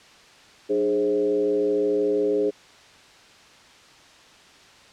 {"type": "tone with frequency modulation", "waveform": "sine", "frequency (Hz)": 415.3, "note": "G#4", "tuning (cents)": 0, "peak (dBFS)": -19, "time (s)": [0.69, 2.51], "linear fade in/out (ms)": 20, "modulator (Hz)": 113, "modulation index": 0.85, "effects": ["white hiss -50 dBFS RMS until 4.92 s", "low-pass 5000 Hz 12 dB/octave"]}